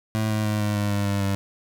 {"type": "tone with pitch steps", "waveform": "25% pulse", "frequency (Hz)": [109.2, 107.63, 106.09, 104.57, 103.07, 101.59, 100.14, 98.7], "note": ["A2", "A2", "G#2", "G#2", "G#2", "G#2", "G2", "G2"], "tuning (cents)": [-13, -38, 37, 12, -13, -38, 37, 12], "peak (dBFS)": -18, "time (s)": [0.15, 1.35], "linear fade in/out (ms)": 0, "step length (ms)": 150, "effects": []}